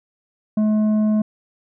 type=tone with tanh clipping; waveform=sine; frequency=214.1 Hz; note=A3; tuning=47 cents flat; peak=-16 dBFS; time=0.57-1.22 s; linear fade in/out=5 ms; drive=7 dB; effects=none